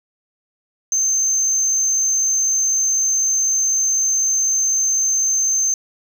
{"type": "tone", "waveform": "sine", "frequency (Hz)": 6272, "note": "G8", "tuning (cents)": 0, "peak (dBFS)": -13, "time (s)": [0.92, 5.74], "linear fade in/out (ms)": 2, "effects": ["tanh soft clip ceiling -13 dBFS"]}